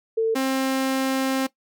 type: tone pair in turn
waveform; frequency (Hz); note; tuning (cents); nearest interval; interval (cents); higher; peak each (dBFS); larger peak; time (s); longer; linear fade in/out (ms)
sine / sawtooth; 448.3 / 265.4; A4 / C4; +32 / +25; major sixth; 907; first; -17; neither; 0.17-0.35 / 0.35-1.47; second; 10
effects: noise-tail reverb RT60 0.1 s tail -18 dB re dry